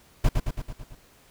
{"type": "noise with echo", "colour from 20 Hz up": "brown", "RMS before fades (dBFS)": -18, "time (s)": [0.24, 0.29], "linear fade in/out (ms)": 5, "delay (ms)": 110, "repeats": 6, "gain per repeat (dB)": -4, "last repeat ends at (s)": 0.95, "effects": ["pink hiss -57 dBFS RMS until 1.3 s"]}